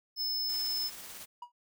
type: tone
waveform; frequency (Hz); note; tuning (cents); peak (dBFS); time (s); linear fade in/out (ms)
square; 5230; E8; -15; -31; 0.16-0.91; 50
type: noise with tremolo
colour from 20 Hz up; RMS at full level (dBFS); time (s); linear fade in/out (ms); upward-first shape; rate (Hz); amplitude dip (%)
white; -45; 0.48-1.26; 20; square; 18; 25
type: tone with exponential decay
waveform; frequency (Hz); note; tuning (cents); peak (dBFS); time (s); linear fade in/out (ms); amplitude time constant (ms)
triangle; 965; B5; -40; -35; 1.42-1.52; 5; 21
effects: none